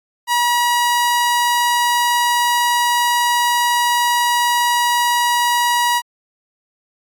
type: tone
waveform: sawtooth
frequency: 962 Hz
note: B5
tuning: 46 cents flat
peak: -10 dBFS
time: 0.27-6.02 s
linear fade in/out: 50 ms
effects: AAC 64 kbps